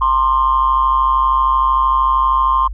sine tone with amplitude modulation, 1055 Hz, C6, 14 cents sharp, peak -7 dBFS, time 0.01-2.68 s, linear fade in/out 10 ms, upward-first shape sine, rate 133 Hz, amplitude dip 75%, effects tanh soft clip ceiling -4 dBFS + added 50 Hz sine -23 dBFS peak until 2.73 s

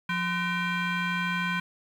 sine tone with frequency modulation, 670 Hz, E5, 28 cents sharp, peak -24 dBFS, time 0.09-1.6 s, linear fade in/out 5 ms, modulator 847 Hz, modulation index 2.4, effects tanh soft clip ceiling -23 dBFS + 9-bit

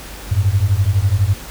sine beating tone pair, 92.5 / 104.5 Hz, F#2 / G#2, 0 / +11 cents, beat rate 12 Hz, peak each -15 dBFS, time 0.31-1.34 s, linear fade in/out 10 ms, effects added 50 Hz sine -34 dBFS peak until 1.5 s + pink hiss -34 dBFS RMS until 1.5 s

